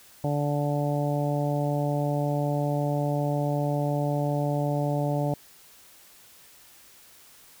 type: harmonic tone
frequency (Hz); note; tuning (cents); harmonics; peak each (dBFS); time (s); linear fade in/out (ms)
145.4; D3; -17; 1 / 2 / 3 / 4 / 5 / 6; -26 / -31 / -36 / -30 / -34 / -38; 0.24-5.34; 2
effects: white hiss -53 dBFS RMS until 7.6 s